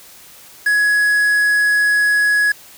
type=tone with quantisation; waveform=triangle; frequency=1677 Hz; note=G#6; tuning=16 cents sharp; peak=-10 dBFS; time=0.66-2.52 s; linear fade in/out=5 ms; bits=5; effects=white hiss -42 dBFS RMS until 2.77 s